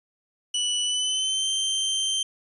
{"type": "tone with pitch glide", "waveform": "sawtooth", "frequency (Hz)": [2960, 3132], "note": ["F#7", "G7"], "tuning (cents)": [0, -2], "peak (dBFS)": -20, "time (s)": [0.54, 2.23], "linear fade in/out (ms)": 5, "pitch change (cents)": 98, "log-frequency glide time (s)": [0.83, 1.49], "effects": ["resampled to 24000 Hz"]}